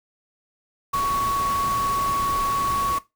sine tone in noise, 1117 Hz, C#6, 13 cents sharp, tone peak -20 dBFS, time 0.93-2.99 s, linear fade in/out 10 ms, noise pink, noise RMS -32 dBFS, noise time 0.93-2.99 s, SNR +9 dB, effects noise-tail reverb RT60 0.2 s tail -17 dB re dry

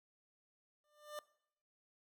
25% pulse tone with exponential growth, 597 Hz, D5, 28 cents sharp, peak -37 dBFS, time 0.84-1.19 s, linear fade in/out 1 ms, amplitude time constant 74 ms, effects noise-tail reverb RT60 0.7 s tail -21 dB re dry

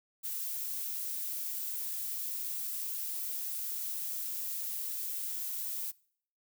violet noise, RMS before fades -37 dBFS, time 0.23-5.92 s, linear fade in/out 20 ms, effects noise-tail reverb RT60 0.6 s tail -24 dB re dry

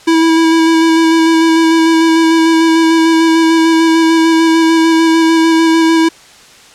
square tone with vibrato, 326.2 Hz, E4, 18 cents flat, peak -7 dBFS, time 0.07-6.09 s, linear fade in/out 10 ms, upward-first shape square, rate 6.7 Hz, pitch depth 13 cents each way, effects white hiss -39 dBFS RMS until 6.74 s + low-pass 7000 Hz 12 dB/octave

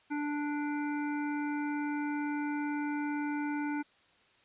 harmonic tone, 293.7 Hz, D4, in tune, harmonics 1 / 3 / 5 / 7 / 8, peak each -32 / -40 / -42 / -48 / -49 dBFS, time 0.1-3.83 s, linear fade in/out 20 ms, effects white hiss -65 dBFS RMS until 4.44 s + resampled to 8000 Hz

